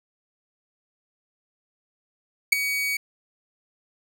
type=tone with ADSR envelope; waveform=40% pulse; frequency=2250 Hz; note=C#7; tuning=25 cents sharp; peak=-9 dBFS; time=2.52-2.97 s; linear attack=9 ms; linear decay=5 ms; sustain=-14 dB; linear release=5 ms; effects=none